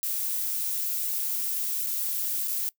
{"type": "noise with dropouts", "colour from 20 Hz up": "violet", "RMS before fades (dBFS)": -29, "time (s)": [0.03, 2.69], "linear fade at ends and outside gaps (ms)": 0, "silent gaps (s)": [[1.864, 1.869], [2.475, 2.481]], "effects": ["noise-tail reverb RT60 0.1 s tail -21 dB re dry"]}